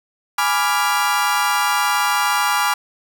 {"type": "chord", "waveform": "35% pulse", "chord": "G# diminished seventh", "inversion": "none", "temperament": "equal", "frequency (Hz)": [830.6, 987.8, 1174.7, 1396.9], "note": ["G#5", "B5", "D6", "F6"], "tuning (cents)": [0, 0, 0, 0], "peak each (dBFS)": -20, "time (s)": [0.38, 2.74], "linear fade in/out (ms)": 5, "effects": []}